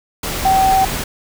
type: tone in noise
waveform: sine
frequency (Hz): 767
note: G5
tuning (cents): -38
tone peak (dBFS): -10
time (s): 0.45-0.85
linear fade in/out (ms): 5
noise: pink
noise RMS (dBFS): -22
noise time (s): 0.23-1.04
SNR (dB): +9
effects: none